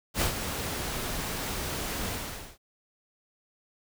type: noise with ADSR envelope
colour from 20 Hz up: pink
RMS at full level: -25 dBFS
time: 0.14-2.58 s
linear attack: 74 ms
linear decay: 100 ms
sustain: -8 dB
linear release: 490 ms
effects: none